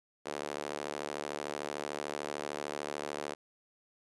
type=tone with high-pass filter; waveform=sawtooth; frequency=73.42 Hz; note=D2; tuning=in tune; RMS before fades=-39 dBFS; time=0.25-3.35 s; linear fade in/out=20 ms; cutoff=450 Hz; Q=1.3; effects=resampled to 24000 Hz